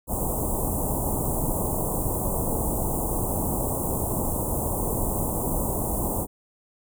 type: band-stop noise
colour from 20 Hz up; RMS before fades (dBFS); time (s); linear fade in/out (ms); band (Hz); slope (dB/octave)
pink; -26; 0.07-6.27; 50; 1000 to 8000; 48
effects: none